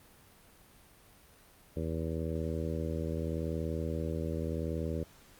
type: harmonic tone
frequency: 80.8 Hz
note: E2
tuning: 34 cents flat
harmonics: 1 / 2 / 3 / 4 / 5 / 6 / 7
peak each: -36 / -38 / -41 / -41 / -42 / -41 / -44 dBFS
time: 1.76-5.04 s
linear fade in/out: 10 ms
effects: pink hiss -59 dBFS RMS until 5.39 s + Opus 32 kbps